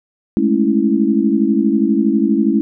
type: chord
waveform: sine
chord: A major seventh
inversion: third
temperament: equal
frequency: 207.7 / 220 / 277.2 / 329.6 Hz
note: G#3 / A3 / C#4 / E4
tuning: 0 / 0 / 0 / 0 cents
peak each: -17 dBFS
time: 0.37-2.61 s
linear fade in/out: 0 ms
effects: none